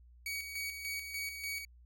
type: tone with tremolo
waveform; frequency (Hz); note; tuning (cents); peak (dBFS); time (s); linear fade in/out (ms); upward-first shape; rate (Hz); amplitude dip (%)
sawtooth; 2256; C#7; +30; -33; 0.26-1.65; 2; square; 3.4; 50
effects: added 60 Hz sine -56 dBFS peak until 1.85 s